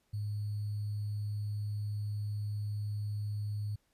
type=tone with sample-and-hold; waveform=sine; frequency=104.2 Hz; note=G#2; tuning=6 cents sharp; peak=-33 dBFS; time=0.13-3.76 s; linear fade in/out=10 ms; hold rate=4410 Hz; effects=pink hiss -75 dBFS RMS until 3.93 s + resampled to 32000 Hz